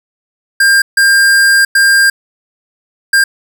square tone bursts at uneven times, 1600 Hz, G6, 35 cents sharp, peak -6 dBFS, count 4, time 0.6-0.82 / 0.97-1.65 / 1.75-2.1 / 3.13-3.24 s, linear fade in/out 5 ms, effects none

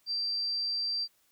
sine tone, 4699 Hz, D8, in tune, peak -29 dBFS, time 0.06-1.08 s, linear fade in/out 50 ms, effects white hiss -69 dBFS RMS until 1.31 s

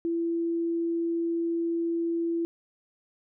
sine tone, 335.7 Hz, E4, 32 cents sharp, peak -25 dBFS, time 0.05-2.45 s, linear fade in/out 0 ms, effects none

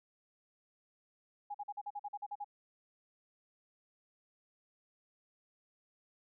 sine tone bursts, 822 Hz, G#5, 18 cents flat, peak -38 dBFS, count 11, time 1.5-2.445 s, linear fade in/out 10 ms, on 45 ms, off 45 ms, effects none

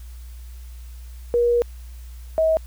sine tone pair in turn, 477.5 / 639.8 Hz, A#4 / D#5, +42 / +48 cents, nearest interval perfect fourth, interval 506 cents, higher second, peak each -15 dBFS, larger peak neither, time 1.34-1.62 / 2.38-2.57 s, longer first, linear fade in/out 0 ms, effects added 60 Hz sine -35 dBFS peak until 2.66 s + white hiss -53 dBFS RMS until 2.66 s

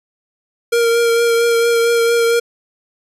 square tone with vibrato, 466.2 Hz, A#4, in tune, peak -12 dBFS, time 0.72-2.4 s, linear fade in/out 10 ms, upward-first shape triangle, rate 4.4 Hz, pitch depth 20 cents each way, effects resampled to 32000 Hz

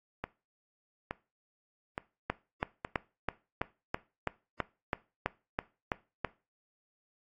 two click trains, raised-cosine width 0.5 ms, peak -14 / -19 dBFS, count 13 / 4, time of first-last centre 2.3-6.247 / 0.24-2.849 s, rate 3.04 / 1.15 Hz, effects noise-tail reverb RT60 0.3 s tail -20 dB re dry + AAC 32 kbps

